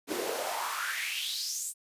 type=noise with high-pass filter sweep; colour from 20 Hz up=pink; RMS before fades=-34 dBFS; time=0.07-1.74 s; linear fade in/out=50 ms; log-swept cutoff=300 to 8900 Hz; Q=4.6; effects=resampled to 32000 Hz